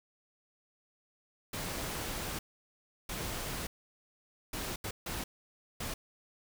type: noise bursts at uneven times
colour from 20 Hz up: pink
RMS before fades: -38 dBFS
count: 6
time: 1.53-2.39 / 3.09-3.67 / 4.53-4.76 / 4.84-4.91 / 5.06-5.24 / 5.8-5.94 s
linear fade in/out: 5 ms
effects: none